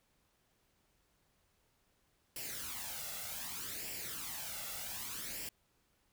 white noise with flanger, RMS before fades -43 dBFS, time 2.36-5.49 s, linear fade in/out 2 ms, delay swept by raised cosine 0.39 to 1.49 ms, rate 0.65 Hz, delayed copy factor +0.65, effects pink hiss -75 dBFS RMS until 6.12 s

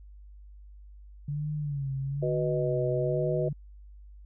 sine tone with vibrato, 142.7 Hz, D3, 49 cents flat, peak -29 dBFS, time 1.28-3.53 s, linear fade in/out 5 ms, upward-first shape sine, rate 1.1 Hz, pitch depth 100 cents each way
sine chord, B major, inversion second, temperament equal, 370 / 493.9 / 622.3 Hz, F#4 / B4 / D#5, 0 / 0 / 0 cents, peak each -31 dBFS, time 2.22-3.49 s, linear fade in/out 10 ms
effects added 50 Hz sine -46 dBFS peak until 4.25 s

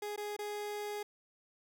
30% pulse tone with dropouts, 415.3 Hz, G#4, in tune, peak -35 dBFS, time 0.02-1.03 s, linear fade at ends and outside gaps 5 ms, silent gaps 0.162-0.176 / 0.366-0.389 s, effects none

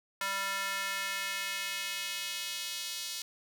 square tone with high-pass filter sweep, 196 Hz, G3, in tune, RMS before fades -36 dBFS, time 0.21-3.22 s, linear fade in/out 2 ms, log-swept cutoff 1300 to 4100 Hz, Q 1.4, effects none

